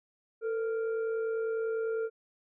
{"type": "tone with frequency modulation", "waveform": "sine", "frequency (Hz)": 448, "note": "A4", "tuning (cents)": 31, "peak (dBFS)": -29, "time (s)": [0.41, 2.1], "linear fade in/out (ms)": 50, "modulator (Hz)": 946, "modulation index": 0.4, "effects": []}